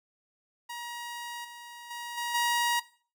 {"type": "tone with level steps", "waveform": "sawtooth", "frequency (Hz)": 951, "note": "A#5", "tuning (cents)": 34, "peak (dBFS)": [-33, -40, -33, -27, -21], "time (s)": [0.69, 2.8], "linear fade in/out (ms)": 10, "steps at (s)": [1.44, 1.9, 2.17, 2.34], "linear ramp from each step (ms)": 10, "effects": ["noise-tail reverb RT60 0.4 s tail -17 dB re dry"]}